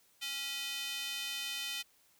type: tone with high-pass filter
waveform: square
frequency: 277.2 Hz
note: C#4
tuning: in tune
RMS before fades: -39 dBFS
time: 0.21-1.83 s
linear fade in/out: 20 ms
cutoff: 2900 Hz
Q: 2.2
effects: white hiss -68 dBFS RMS until 2.19 s